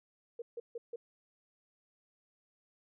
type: tone bursts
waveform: sine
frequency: 470 Hz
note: A#4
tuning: 14 cents sharp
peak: -38 dBFS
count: 4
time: 0.39-0.96 s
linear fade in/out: 5 ms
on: 30 ms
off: 150 ms
effects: none